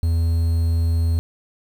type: tone with quantisation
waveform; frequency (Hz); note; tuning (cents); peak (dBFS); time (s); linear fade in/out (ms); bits
triangle; 83; E2; +12; -14; 0.03-1.19; 0; 7
effects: none